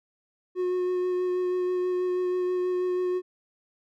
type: tone with vibrato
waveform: triangle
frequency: 363 Hz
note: F#4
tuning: 33 cents flat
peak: -22 dBFS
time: 0.55-3.22 s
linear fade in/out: 50 ms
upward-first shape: sine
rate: 6.2 Hz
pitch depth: 12 cents each way
effects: none